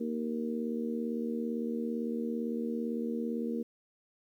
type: harmonic tone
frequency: 77.78 Hz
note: D#2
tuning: in tune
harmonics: 3 / 4 / 5 / 6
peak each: -33 / -40 / -42 / -38 dBFS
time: 0-3.63 s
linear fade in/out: 10 ms
effects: 11-bit